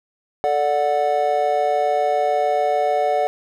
triangle chord, D major, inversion second, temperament just, 440.5 / 587.3 / 734.2 Hz, A4 / D5 / F#5, +2 / 0 / -14 cents, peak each -22 / -19 / -17 dBFS, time 0.44-3.27 s, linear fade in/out 0 ms, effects none

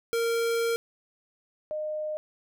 square / sine tone pair in turn, 462.8 / 612.6 Hz, A#4 / D#5, -13 / -27 cents, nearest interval perfect fourth, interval 486 cents, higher second, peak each -25 / -29 dBFS, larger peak first, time 0.13-0.76 / 1.71-2.17 s, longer first, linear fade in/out 0 ms, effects none

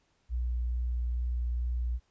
sine tone with vibrato, 60.3 Hz, B1, 41 cents flat, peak -28 dBFS, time 0.29-2 s, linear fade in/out 50 ms, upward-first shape sine, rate 2.3 Hz, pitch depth 11 cents each way, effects pink hiss -72 dBFS RMS until 2.1 s + resampled to 16000 Hz

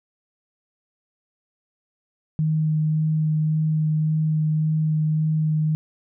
sine tone with vibrato, 155.56 Hz, D#3, in tune, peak -18 dBFS, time 2.39-5.75 s, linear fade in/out 0 ms, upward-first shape sine, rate 1.8 Hz, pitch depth 10 cents each way, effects none

